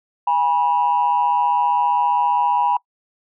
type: tone pair together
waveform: sine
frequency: 819.9 / 975 Hz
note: G#5 / B5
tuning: -22 / -23 cents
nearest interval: minor third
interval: 299 cents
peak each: -18 / -16 dBFS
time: 0.27-2.77 s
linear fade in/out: 5 ms
effects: noise-tail reverb RT60 0.1 s tail -24 dB re dry + tanh soft clip ceiling -9 dBFS